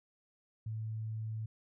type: tone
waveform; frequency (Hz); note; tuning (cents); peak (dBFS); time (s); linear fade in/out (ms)
sine; 110; A2; 0; -36; 0.66-1.46; 5
effects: none